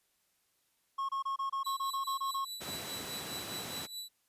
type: tone bursts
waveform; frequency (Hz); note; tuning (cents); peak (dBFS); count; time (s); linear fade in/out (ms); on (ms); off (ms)
triangle; 1088; C#6; -33; -30; 11; 0.98-2.45; 10; 110; 26
type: tone with tremolo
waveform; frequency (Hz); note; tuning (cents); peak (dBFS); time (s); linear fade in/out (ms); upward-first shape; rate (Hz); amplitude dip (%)
sawtooth; 3953; B7; +1; -35; 1.64-4.09; 20; triangle; 4.8; 75
type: high-pass noise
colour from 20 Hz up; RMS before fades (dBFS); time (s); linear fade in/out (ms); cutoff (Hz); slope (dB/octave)
pink; -43; 2.6-3.87; 20; 140; 12
effects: white hiss -75 dBFS RMS until 4.28 s + resampled to 32000 Hz